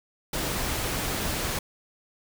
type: noise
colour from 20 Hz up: pink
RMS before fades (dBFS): -29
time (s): 0.33-1.59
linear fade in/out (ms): 5
effects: none